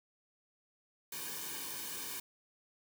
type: noise with comb filter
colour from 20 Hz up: white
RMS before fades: -42 dBFS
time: 1.12-2.2 s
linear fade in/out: 5 ms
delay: 1.5 ms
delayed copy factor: -0.9
effects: none